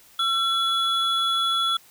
triangle tone pair together, 1347 / 3394 Hz, E6 / G#7, +37 / +37 cents, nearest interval octave + major third, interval 1600 cents, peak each -22 / -21 dBFS, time 0.19-1.77 s, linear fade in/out 5 ms, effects white hiss -53 dBFS RMS until 1.9 s

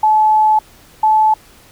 sine tone pair in turn, 862 / 866.6 Hz, A5 / A5, -36 / -27 cents, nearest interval unison, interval 9 cents, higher second, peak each -8 dBFS, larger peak neither, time 0.03-0.59 / 1.03-1.34 s, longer first, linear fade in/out 5 ms, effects pink hiss -45 dBFS RMS until 1.71 s

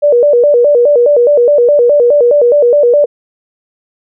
sine tone with vibrato, 530 Hz, C5, 22 cents sharp, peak -4 dBFS, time 0.02-3.06 s, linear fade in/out 20 ms, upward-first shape square, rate 4.8 Hz, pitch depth 170 cents each way, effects none

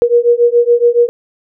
sine beating tone pair, 473.2 / 480.3 Hz, A#4 / B4, +26 / -48 cents, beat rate 7.1 Hz, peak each -10 dBFS, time 0.02-1.09 s, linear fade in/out 0 ms, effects none

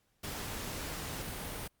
pink noise, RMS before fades -40 dBFS, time 0.23-1.68 s, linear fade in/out 10 ms, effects pink hiss -75 dBFS RMS until 1.8 s + Opus 48 kbps

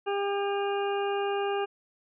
harmonic tone with a mistuned harmonic, 401.1 Hz, G4, 40 cents sharp, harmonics 1 / 2 / 3 / 4 / 6 / 7, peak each -28 / -32 / -38 / -40 / -44 / -41 dBFS, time 0.06-1.66 s, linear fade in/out 20 ms, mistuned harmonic 6, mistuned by +23 cents, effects none

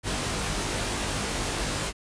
pink noise with comb filter, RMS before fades -29 dBFS, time 0.03-1.93 s, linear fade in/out 50 ms, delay 20 ms, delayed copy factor +0.9, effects resampled to 22050 Hz

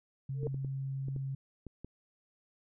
sine tone, 135.3 Hz, C#3, 42 cents flat, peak -34 dBFS, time 0.29-1.35 s, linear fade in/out 5 ms
sine tone with exponential growth, 449.7 Hz, A4, 38 cents sharp, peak -29 dBFS, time 0.34-0.47 s, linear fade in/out 1 ms, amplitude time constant 28 ms
clicks, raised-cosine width 3 ms, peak -31 dBFS, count 8, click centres 0.432 / 0.474 / 0.544 / 0.647 / 1.084 / 1.163 / 1.667 / 1.846 s
effects none

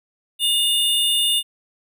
square tone pair together, 2858 / 3573 Hz, F7 / A7, +39 / +26 cents, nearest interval major third, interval 387 cents, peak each -20 dBFS, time 0.39-1.43 s, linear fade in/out 50 ms, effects none

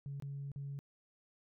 sine tone with dropouts, 140 Hz, C#3, 18 cents sharp, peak -39 dBFS, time 0.06-0.79 s, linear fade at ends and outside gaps 0 ms, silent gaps 0.2-0.223 / 0.517-0.56 s, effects tanh soft clip ceiling -36 dBFS

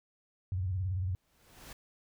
sine tone with vibrato, 92.5 Hz, F#2, in tune, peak -30 dBFS, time 0.52-1.15 s, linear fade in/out 0 ms, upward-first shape square, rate 18 Hz, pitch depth 100 cents each way
pink noise with exponential growth, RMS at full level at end -46 dBFS, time 1.08-1.73 s, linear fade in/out 5 ms, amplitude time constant 140 ms
effects none

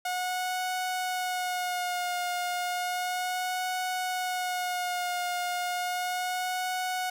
sawtooth tone with vibrato, 725 Hz, F#5, 35 cents flat, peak -25 dBFS, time 0.05-7.1 s, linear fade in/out 5 ms, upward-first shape sine, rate 0.33 Hz, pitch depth 29 cents each way, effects none

